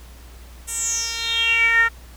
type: tone with band-pass filter sweep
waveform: 10% pulse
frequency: 459.6 Hz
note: A#4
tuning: 25 cents flat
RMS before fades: -20 dBFS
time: 0.67-1.89 s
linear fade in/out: 20 ms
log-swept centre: 9300 to 1600 Hz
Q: 7.9
effects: added 60 Hz sine -40 dBFS peak until 2.16 s + pink hiss -48 dBFS RMS until 2.16 s